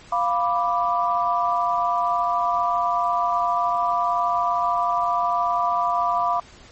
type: chord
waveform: sine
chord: B diminished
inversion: second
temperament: equal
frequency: 698.5 / 987.8 / 1174.7 Hz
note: F5 / B5 / D6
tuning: 0 / 0 / 0 cents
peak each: -23 dBFS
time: 0.12-6.4 s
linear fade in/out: 5 ms
effects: pink hiss -47 dBFS RMS until 6.71 s + MP3 32 kbps